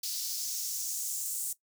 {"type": "noise with high-pass filter sweep", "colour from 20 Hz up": "white", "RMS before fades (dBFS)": -35, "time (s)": [0.03, 1.53], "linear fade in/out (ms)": 5, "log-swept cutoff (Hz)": [4700, 8100], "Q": 2.4, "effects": ["noise-tail reverb RT60 0.1 s tail -17 dB re dry"]}